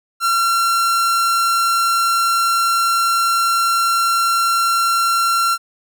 45% pulse tone, 1365 Hz, F6, 40 cents flat, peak -14 dBFS, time 0.2-5.58 s, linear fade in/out 50 ms, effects none

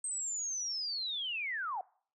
sine linear sweep, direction down, 8372 to 698.5 Hz, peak -34 dBFS, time 0.04-1.81 s, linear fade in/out 2 ms, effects noise-tail reverb RT60 0.5 s tail -23 dB re dry

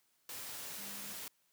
sine tone in noise, 200 Hz, G3, 35 cents sharp, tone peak -55 dBFS, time 0.78-1.13 s, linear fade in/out 2 ms, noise white, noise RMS -45 dBFS, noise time 0.29-1.28 s, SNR -13 dB, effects white hiss -75 dBFS RMS until 1.52 s + high-pass 80 Hz 12 dB/octave

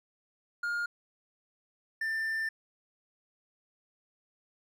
triangle tone pair in turn, 1417 / 1785.3 Hz, F6 / A6, +25 / +25 cents, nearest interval major third, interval 400 cents, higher second, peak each -28 dBFS, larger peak neither, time 0.63-0.86 / 2.01-2.49 s, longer second, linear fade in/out 5 ms, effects none

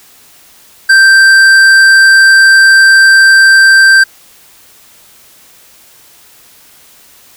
sine tone with tanh clipping, 1568 Hz, G6, in tune, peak -3 dBFS, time 0.89-4.04 s, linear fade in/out 10 ms, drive 12 dB, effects white hiss -41 dBFS RMS until 7.36 s

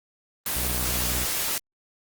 white noise, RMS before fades -27 dBFS, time 0.46-1.58 s, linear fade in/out 2 ms
sawtooth tone with vibrato, 61.74 Hz, B1, in tune, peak -25 dBFS, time 0.56-1.25 s, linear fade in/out 5 ms, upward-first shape triangle, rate 13 Hz, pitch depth 11 cents each way
effects Opus 24 kbps

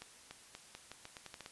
accelerating click train, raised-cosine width 0.2 ms, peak -29 dBFS, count 11, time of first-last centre 0.02-1.461 s, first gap 290 ms, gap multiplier 0.83, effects white hiss -58 dBFS RMS until 1.51 s + resampled to 24000 Hz

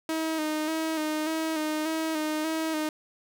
sawtooth tone with vibrato, 313.9 Hz, D#4, 15 cents sharp, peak -23 dBFS, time 0.09-2.89 s, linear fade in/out 2 ms, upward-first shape square, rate 1.7 Hz, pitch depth 33 cents each way, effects none

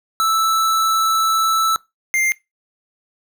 square tone pair in turn, 1317 / 2102 Hz, E6 / C7, -2 / +7 cents, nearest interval minor sixth, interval 809 cents, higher second, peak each -15 / -16 dBFS, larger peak first, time 0.2-1.76 / 2.14-2.32 s, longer first, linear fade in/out 0 ms, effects noise-tail reverb RT60 0.2 s tail -21 dB re dry

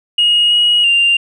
sine tone with pitch steps, 2875 / 2898 / 2789 Hz, F7 / F#7 / F7, +50 / -37 / -3 cents, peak -7 dBFS, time 0.18-1.17 s, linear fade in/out 5 ms, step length 330 ms, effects tanh soft clip ceiling -5 dBFS

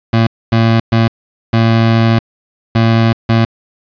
25% pulse tone bursts at uneven times, 113.8 Hz, A#2, 41 cents flat, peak -4 dBFS, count 6, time 0.13-0.27 / 0.52-0.8 / 0.92-1.08 / 1.53-2.19 / 2.75-3.13 / 3.29-3.45 s, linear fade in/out 5 ms, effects resampled to 11025 Hz + 7-bit

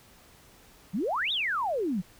sine exponential two-way sweep, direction up then down, 164.81 to 3859 to 164.81 Hz, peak -26 dBFS, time 0.93-2.02 s, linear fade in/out 20 ms, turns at 1.32 s, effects pink hiss -56 dBFS RMS until 2.19 s

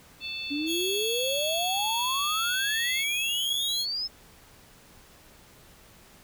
harmonic tone, 880 Hz, A5, in tune, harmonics 3 / 4 / 5, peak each -35 / -37 / -39 dBFS, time 0.2-3.05 s, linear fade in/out 50 ms
sine exponential sweep, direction up, 279.5 to 5274 Hz, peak -28 dBFS, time 0.5-4.08 s, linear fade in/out 20 ms
sawtooth tone, 3322 Hz, G#7, in tune, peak -26 dBFS, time 0.66-3.86 s, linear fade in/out 50 ms
effects pink hiss -54 dBFS RMS until 6.23 s

